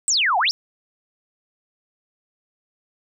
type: exponential two-way sweep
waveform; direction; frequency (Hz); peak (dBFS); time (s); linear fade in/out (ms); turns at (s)
sine; down then up; 8372 to 687 to 5790; -16; 0.08-0.51; 0; 0.38
effects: none